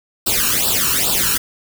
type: noise with flanger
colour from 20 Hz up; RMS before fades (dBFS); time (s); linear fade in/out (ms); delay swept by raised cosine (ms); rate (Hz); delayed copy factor
white; -17; 0.26-1.38; 10; 0.23 to 0.74; 2.4; +0.9
effects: none